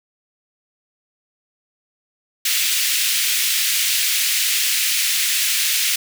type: high-pass noise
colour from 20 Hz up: pink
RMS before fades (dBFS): -19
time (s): 2.45-5.96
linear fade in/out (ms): 5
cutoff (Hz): 2200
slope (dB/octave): 24
effects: none